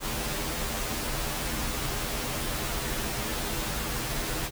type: noise with comb filter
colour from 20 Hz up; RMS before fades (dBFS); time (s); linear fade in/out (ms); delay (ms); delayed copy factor
pink; -31; 0-4.51; 50; 11; -1
effects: none